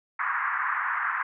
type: band-pass noise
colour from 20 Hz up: pink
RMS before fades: -28 dBFS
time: 0.19-1.23 s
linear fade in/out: 5 ms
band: 1000 to 1900 Hz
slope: 48 dB/octave
effects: none